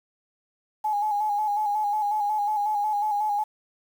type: tone with vibrato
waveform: sine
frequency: 837 Hz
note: G#5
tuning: 13 cents sharp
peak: -22 dBFS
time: 0.84-3.44 s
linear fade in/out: 10 ms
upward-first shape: square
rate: 5.5 Hz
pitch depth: 38 cents each way
effects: 8-bit